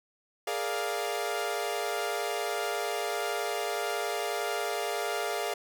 sawtooth chord, Bb dominant seventh, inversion third, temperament equal, 415.3 / 466.2 / 587.3 / 698.5 Hz, Ab4 / Bb4 / D5 / F5, 0 / 0 / 0 / 0 cents, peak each -31 / -33 / -33 / -30 dBFS, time 0.47-5.54 s, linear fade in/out 5 ms, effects none

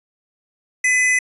square tone pair together, 2007 / 2529 Hz, B6 / D#7, +27 / +28 cents, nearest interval major third, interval 401 cents, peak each -15 / -24 dBFS, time 0.84-1.19 s, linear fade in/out 5 ms, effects resampled to 24000 Hz

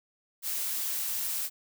blue noise, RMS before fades -32 dBFS, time 0.42-1.5 s, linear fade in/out 50 ms, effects none

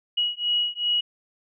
sine beating tone pair, 2907 / 2909.6 Hz, F#7 / F#7, -31 / -30 cents, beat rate 2.6 Hz, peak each -25 dBFS, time 0.17-1.01 s, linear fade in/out 10 ms, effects none

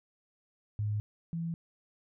sine tone pair in turn, 105 / 166.68 Hz, G#2 / E3, +19 / +19 cents, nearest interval minor sixth, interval 800 cents, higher second, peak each -29 / -32 dBFS, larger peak first, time 0.79-1 / 1.33-1.54 s, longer neither, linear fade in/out 0 ms, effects none

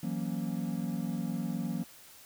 triangle chord, F# dominant seventh, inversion third, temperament equal with one note detuned, 165.29 / 185 / 233.1 / 277.2 Hz, E3 / F#3 / A#3 / C#4, +5 / 0 / 0 / 0 cents, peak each -35 / -34 / -34 / -39 dBFS, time 0.03-1.84 s, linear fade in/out 5 ms, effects white hiss -54 dBFS RMS until 2.25 s

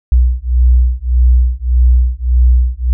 sine beating tone pair, 60.8 / 62.5 Hz, B1 / B1, -26 / +21 cents, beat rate 1.7 Hz, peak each -10 dBFS, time 0.12-2.93 s, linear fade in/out 0 ms, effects none

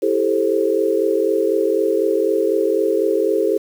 sine chord, A minor seventh, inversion second, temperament just, 330 / 396 / 440 / 528 Hz, E4 / G4 / A4 / C5, +2 / +18 / 0 / +16 cents, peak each -22 / -19 / -19 / -22 dBFS, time 0.02-3.58 s, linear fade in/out 10 ms, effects 7-bit

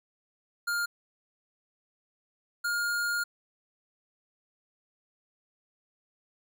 square tone pair in turn, 1408 / 1417.8 Hz, F6 / F6, +14 / +26 cents, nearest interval unison, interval 12 cents, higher second, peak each -28 dBFS, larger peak neither, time 0.67-0.86 / 2.64-3.24 s, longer second, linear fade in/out 10 ms, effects none

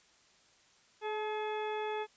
harmonic tone with a mistuned harmonic, 425.3 Hz, G#4, 41 cents sharp, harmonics 1 / 2 / 3 / 4 / 5 / 6 / 8, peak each -36 / -38 / -48 / -47 / -50 / -48 / -50 dBFS, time 1.01-2.07 s, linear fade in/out 50 ms, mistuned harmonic 2, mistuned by +26 cents, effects white hiss -65 dBFS RMS until 2.16 s + resampled to 16000 Hz

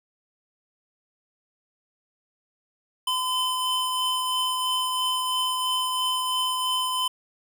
square tone pair together, 1019 / 3054 Hz, C6 / G7, -46 / -46 cents, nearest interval octave + perfect fifth, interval 1900 cents, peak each -27 dBFS, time 3.07-7.08 s, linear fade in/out 5 ms, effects none

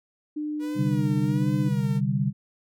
sine tone, 300.8 Hz, D4, 42 cents sharp, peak -27 dBFS, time 0.36-1.69 s, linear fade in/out 10 ms
sawtooth tone with vibrato, 480 Hz, B4, 49 cents flat, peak -35 dBFS, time 0.59-2.01 s, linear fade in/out 50 ms, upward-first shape sine, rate 1.3 Hz, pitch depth 95 cents each way
sine chord, C suspended second, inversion none, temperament just, 130.81 / 147.16 / 196.22 Hz, C3 / D3 / G3, 0 / +4 / +2 cents, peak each -26 dBFS, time 0.75-2.33 s, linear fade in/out 50 ms
effects none

